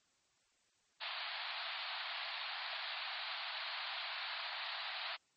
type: band-pass noise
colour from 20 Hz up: white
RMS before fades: -43 dBFS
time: 1-5.17 s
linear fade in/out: 20 ms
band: 640 to 4500 Hz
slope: 96 dB/octave
effects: white hiss -75 dBFS RMS until 5.36 s + MP3 32 kbps